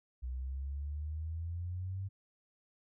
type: exponential sweep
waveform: sine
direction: up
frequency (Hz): 61.74 to 98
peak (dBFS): -36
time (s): 0.22-2.09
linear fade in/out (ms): 20
effects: none